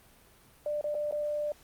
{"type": "tone with dropouts", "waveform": "sine", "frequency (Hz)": 594, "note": "D5", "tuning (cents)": 20, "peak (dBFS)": -29, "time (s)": [0.66, 1.52], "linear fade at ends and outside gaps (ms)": 2, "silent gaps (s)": [[0.812, 0.841], [0.945, 0.95], [1.112, 1.124]], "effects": ["pink hiss -59 dBFS RMS until 1.63 s", "Opus 32 kbps"]}